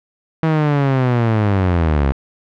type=linear sweep; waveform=sawtooth; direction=down; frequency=162.3 to 65.41 Hz; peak=-9 dBFS; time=0.43-2.12 s; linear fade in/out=0 ms; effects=low-pass 2000 Hz 12 dB/octave